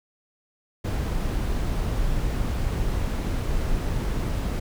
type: noise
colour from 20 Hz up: brown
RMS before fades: -25 dBFS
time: 0.84-4.6 s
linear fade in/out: 10 ms
effects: none